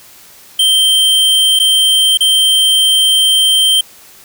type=tone with dropouts; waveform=square; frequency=3135 Hz; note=G7; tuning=1 cent flat; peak=-8 dBFS; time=0.59-3.81 s; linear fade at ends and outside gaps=5 ms; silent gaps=1.591-1.598 / 2.174-2.206 s; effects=white hiss -40 dBFS RMS until 4.24 s